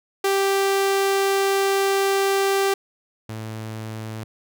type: tone pair in turn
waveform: sawtooth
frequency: 392 / 110 Hz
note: G4 / A2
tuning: 0 / 0 cents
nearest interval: octave + minor seventh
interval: 2200 cents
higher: first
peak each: -14 / -26 dBFS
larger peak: first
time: 0.24-2.74 / 3.29-4.24 s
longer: first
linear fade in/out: 5 ms
effects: none